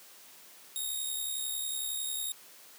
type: tone with amplitude modulation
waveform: 5% pulse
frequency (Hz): 3729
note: A#7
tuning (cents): 0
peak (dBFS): -23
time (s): 0.76-2.32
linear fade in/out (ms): 0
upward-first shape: sine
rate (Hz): 71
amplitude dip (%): 45
effects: white hiss -54 dBFS RMS until 2.78 s + high-pass 200 Hz 12 dB/octave

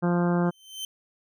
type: harmonic tone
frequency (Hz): 174.61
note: F3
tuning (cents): 0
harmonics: 1 / 2 / 3 / 4 / 5 / 6 / 7 / 8 / 9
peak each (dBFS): -22 / -28 / -32 / -34 / -36 / -38 / -39 / -40 / -41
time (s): 0.02-0.51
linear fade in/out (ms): 20
type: tone with exponential growth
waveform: sawtooth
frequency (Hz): 3090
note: G7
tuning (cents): -26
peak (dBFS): -26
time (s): 0.45-0.85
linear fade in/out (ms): 2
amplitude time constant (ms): 86
effects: none

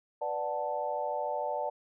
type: chord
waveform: sine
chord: B minor seventh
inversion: none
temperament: equal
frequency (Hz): 493.9 / 587.3 / 740 / 880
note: B4 / D5 / F#5 / A5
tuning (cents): 0 / 0 / 0 / 0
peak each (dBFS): -39 / -34 / -37 / -35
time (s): 0.21-1.7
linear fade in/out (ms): 10
effects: none

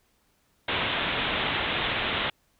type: low-pass noise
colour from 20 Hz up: white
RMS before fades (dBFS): -28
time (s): 0.68-2.3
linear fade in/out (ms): 5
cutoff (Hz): 3700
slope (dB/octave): 96
effects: pink hiss -68 dBFS RMS until 2.59 s

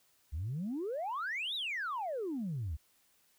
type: exponential two-way sweep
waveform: sine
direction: up then down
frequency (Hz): 68.4 to 3951 to 68.4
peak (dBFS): -33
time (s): 0.32-2.77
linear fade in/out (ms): 20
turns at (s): 1.55
effects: tanh soft clip ceiling -31 dBFS + white hiss -70 dBFS RMS until 3.38 s

